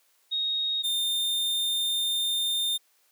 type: tone pair in turn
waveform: sine / 45% pulse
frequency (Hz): 3744 / 3623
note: A#7 / A7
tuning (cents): +7 / +50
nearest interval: minor second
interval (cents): 57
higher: first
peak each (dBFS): -25 / -25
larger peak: neither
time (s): 0.31-0.83 / 0.83-2.78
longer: second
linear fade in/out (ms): 20
effects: white hiss -66 dBFS RMS until 3.11 s + high-pass 400 Hz 12 dB/octave